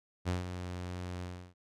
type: tone with ADSR envelope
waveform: sawtooth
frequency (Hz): 89.8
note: F2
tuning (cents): +49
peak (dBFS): -25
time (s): 0.25-1.54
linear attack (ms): 34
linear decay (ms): 150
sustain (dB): -9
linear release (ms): 320
effects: low-pass 8000 Hz 12 dB/octave